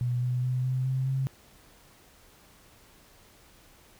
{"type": "tone with pitch steps", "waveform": "sine", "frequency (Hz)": [122.7, 124.77, 126.88, 129.02, 131.2, 133.42], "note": ["B2", "B2", "B2", "C3", "C3", "C3"], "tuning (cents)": [-11, 18, 47, -24, 5, 34], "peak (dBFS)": -25, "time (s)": [0.01, 1.27], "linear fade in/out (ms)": 0, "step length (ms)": 210, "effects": ["pink hiss -57 dBFS RMS until 3.99 s"]}